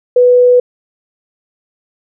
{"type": "tone", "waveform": "sine", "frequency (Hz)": 493.9, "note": "B4", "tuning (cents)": 0, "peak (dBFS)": -4, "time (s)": [0.16, 0.6], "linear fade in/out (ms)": 5, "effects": []}